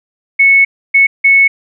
sine tone bursts at uneven times, 2205 Hz, C#7, 10 cents flat, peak -4 dBFS, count 3, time 0.39-0.65 / 0.94-1.07 / 1.24-1.48 s, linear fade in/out 10 ms, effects none

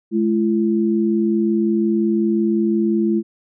sine tone pair together, 213.3 / 338.9 Hz, G#3 / E4, +46 / +48 cents, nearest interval minor sixth, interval 802 cents, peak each -17 / -18 dBFS, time 0.11-3.23 s, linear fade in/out 50 ms, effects none

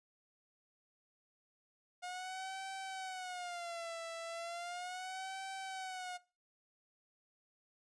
sawtooth tone with vibrato, 715 Hz, F5, 41 cents sharp, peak -38 dBFS, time 2.02-6.18 s, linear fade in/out 20 ms, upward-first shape sine, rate 0.36 Hz, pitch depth 130 cents each way, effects noise-tail reverb RT60 0.3 s tail -19 dB re dry + resampled to 22050 Hz

